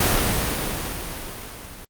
pink noise with level ramp, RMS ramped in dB -18 to -40 dBFS, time 0-1.85 s, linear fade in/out 5 ms, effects Opus 32 kbps

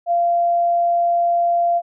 sine tone, 690 Hz, F5, 21 cents flat, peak -14 dBFS, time 0.06-1.82 s, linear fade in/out 50 ms, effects none

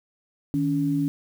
sine tone pair together, 155.56 / 282.2 Hz, D#3 / C#4, 0 / +31 cents, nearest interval minor seventh, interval 1031 cents, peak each -26 / -22 dBFS, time 0.54-1.08 s, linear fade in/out 0 ms, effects 8-bit

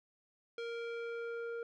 square tone with low-pass filter sweep, 466.2 Hz, A#4, in tune, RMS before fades -41 dBFS, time 0.58-1.63 s, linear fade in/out 2 ms, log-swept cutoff 3500 to 1200 Hz, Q 1.3, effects none

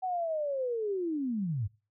sine linear sweep, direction down, 758 to 90.8 Hz, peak -29 dBFS, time 0.02-1.68 s, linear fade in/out 20 ms, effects noise-tail reverb RT60 0.3 s tail -21 dB re dry

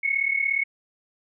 sine tone pair together, 2180 / 2217 Hz, C#7 / C#7, -29 / 0 cents, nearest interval unison, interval 29 cents, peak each -24 dBFS, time 0.03-0.64 s, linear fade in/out 10 ms, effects none

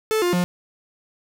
45% pulse tone with pitch steps, 436.7 / 353.1 / 177.8 Hz, A4 / F4 / F3, -13 / +19 / +31 cents, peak -18 dBFS, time 0.11-0.44 s, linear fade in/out 0 ms, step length 110 ms, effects none

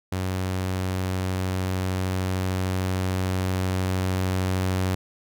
sawtooth tone with level ramp, 93.2 Hz, F#2, 13 cents sharp, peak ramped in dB -21 to -18 dBFS, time 0.12-4.95 s, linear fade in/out 5 ms, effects none

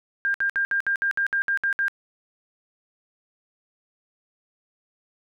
sine tone bursts, 1600 Hz, G6, 35 cents sharp, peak -20 dBFS, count 11, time 0.25-1.882 s, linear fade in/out 0 ms, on 92 ms, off 62 ms, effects none

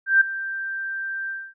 sine tone with ADSR envelope, 1573 Hz, G6, 6 cents sharp, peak -10 dBFS, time 0.06-1.54 s, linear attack 150 ms, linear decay 7 ms, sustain -16 dB, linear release 250 ms, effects none

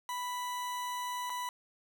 40% pulse tone with dropouts, 987.8 Hz, B5, in tune, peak -34 dBFS, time 0.09-1.49 s, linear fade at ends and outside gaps 1 ms, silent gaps 1.297-1.301 s, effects none

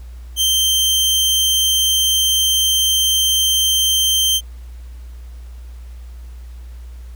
sawtooth tone, 3136 Hz, G7, in tune, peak -10 dBFS, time 0.36-4.41 s, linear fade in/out 50 ms, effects added 60 Hz sine -31 dBFS peak until 7.15 s + pink hiss -52 dBFS RMS until 7.15 s

